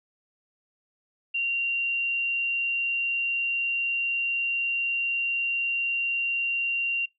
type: tone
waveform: sine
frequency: 2764 Hz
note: F7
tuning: 19 cents flat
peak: -24 dBFS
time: 1.34-7.06 s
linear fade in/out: 10 ms
effects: noise-tail reverb RT60 0.2 s tail -24 dB re dry